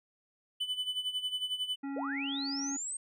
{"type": "tone with tremolo", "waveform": "triangle", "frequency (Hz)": 3000, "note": "F#7", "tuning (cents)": 23, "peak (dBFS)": -28, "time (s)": [0.6, 1.76], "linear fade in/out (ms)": 10, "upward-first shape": "sine", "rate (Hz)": 11, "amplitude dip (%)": 75}
{"type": "harmonic tone", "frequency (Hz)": 276.9, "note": "C#4", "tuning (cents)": -2, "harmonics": [1, 3, 5, 7, 9], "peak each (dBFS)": [-35, -47, -51, -54, -61], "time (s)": [1.83, 2.77], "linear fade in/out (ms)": 10}
{"type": "linear sweep", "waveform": "sine", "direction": "up", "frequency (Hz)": [415.3, 8500], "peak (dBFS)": -35, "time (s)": [1.96, 2.97], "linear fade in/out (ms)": 5}
{"effects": []}